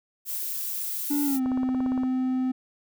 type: noise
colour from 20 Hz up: violet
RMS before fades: -31 dBFS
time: 0.25-1.4 s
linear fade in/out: 50 ms
type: tone with pitch glide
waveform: triangle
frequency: 288.8 to 257.3 Hz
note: D4 to C4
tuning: -29 to -29 cents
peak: -21 dBFS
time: 1.1-2.52 s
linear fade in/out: 10 ms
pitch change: -200 cents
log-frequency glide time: 1.24-1.42 s
type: click train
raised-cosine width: 1 ms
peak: -22 dBFS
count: 11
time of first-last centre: 1.46-2.035 s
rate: 17.4 Hz
effects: none